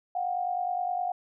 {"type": "tone pair together", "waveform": "sine", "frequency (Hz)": [720, 769.7], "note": ["F#5", "G5"], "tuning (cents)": [-47, -32], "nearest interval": "minor second", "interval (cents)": 115, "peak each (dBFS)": [-28, -33], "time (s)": [0.15, 1.12], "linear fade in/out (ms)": 5, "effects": []}